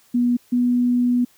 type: tone pair in turn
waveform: sine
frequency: 242.9 / 245 Hz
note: B3 / B3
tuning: -29 / -14 cents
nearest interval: unison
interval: 15 cents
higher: second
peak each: -15 dBFS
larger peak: neither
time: 0.14-0.37 / 0.52-1.25 s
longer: second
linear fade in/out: 10 ms
effects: white hiss -56 dBFS RMS until 1.37 s